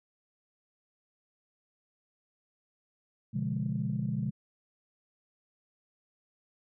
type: chord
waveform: sine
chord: B diminished seventh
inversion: none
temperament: equal with one note detuned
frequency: 123.47 / 144.48 / 174.61 / 207.7 Hz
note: B2 / D3 / F3 / Ab3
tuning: 0 / -28 / 0 / 0 cents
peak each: -34 / -34 / -36 / -34 dBFS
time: 3.33-4.31 s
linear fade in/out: 20 ms
effects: tanh soft clip ceiling -20 dBFS

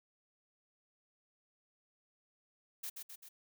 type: noise with echo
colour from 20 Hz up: blue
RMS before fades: -42 dBFS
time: 2.83-2.9 s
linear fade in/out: 10 ms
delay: 130 ms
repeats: 3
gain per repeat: -4 dB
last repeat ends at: 3.29 s
effects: none

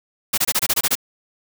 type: noise bursts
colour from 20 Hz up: white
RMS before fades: -18 dBFS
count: 9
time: 0.33-0.954 s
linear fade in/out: 10 ms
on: 48 ms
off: 24 ms
effects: none

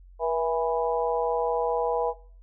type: harmonic tone with a mistuned harmonic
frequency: 164.81 Hz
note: E3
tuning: in tune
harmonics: 3 / 4 / 5 / 6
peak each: -26 / -28 / -30 / -32 dBFS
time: 0.19-2.14 s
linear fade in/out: 50 ms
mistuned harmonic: 3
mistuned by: -38 cents
effects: noise-tail reverb RT60 0.4 s tail -18 dB re dry + added 45 Hz sine -47 dBFS peak until 2.42 s

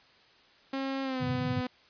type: tone with pitch glide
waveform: sawtooth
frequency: 269.6 to 251.5 Hz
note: C#4 to B3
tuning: -48 to +32 cents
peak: -27 dBFS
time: 0.73-1.67 s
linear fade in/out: 5 ms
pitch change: -120 cents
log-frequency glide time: 1.03-1.24 s
type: band-pass noise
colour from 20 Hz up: white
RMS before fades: -34 dBFS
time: 1.2-1.61 s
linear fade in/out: 2 ms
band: 100 to 150 Hz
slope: 48 dB/octave
effects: white hiss -60 dBFS RMS until 1.89 s + resampled to 11025 Hz

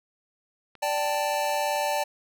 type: clicks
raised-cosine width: 0.3 ms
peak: -32 dBFS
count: 10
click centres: 0.753 / 0.979 / 1.057 / 1.095 / 1.147 / 1.341 / 1.453 / 1.495 / 1.543 / 1.758 s
type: chord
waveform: square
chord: D suspended fourth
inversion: none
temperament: just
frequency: 587.3 / 783.1 / 881 Hz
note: D5 / G5 / A5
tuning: 0 / -2 / +2 cents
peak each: -29 / -31 / -29 dBFS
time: 0.82-2.04 s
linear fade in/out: 10 ms
effects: none

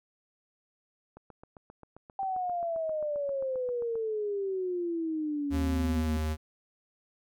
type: click train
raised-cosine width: 1 ms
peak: -34 dBFS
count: 22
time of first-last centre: 1.17-3.955 s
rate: 7.54 Hz
type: exponential sweep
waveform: sine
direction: down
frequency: 784 to 230 Hz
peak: -29 dBFS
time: 2.19-6.17 s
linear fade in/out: 2 ms
type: tone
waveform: square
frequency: 77.78 Hz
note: D#2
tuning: in tune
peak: -29 dBFS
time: 5.5-6.37 s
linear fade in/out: 50 ms
effects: none

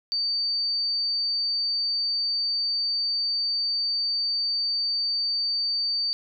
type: tone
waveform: sine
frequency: 4600 Hz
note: D8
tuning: 37 cents flat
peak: -23 dBFS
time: 0.12-6.13 s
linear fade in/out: 0 ms
effects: none

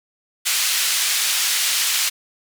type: band-pass noise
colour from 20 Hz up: pink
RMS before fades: -20 dBFS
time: 0.45-2.1 s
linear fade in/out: 20 ms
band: 2600 to 13000 Hz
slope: 12 dB/octave
effects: none

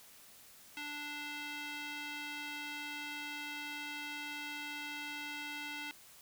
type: tone with band-pass filter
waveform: square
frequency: 293.7 Hz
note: D4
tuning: in tune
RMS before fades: -43 dBFS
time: 0.77-5.91 s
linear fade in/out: 0 ms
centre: 2600 Hz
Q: 1.6
effects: white hiss -58 dBFS RMS until 6.21 s

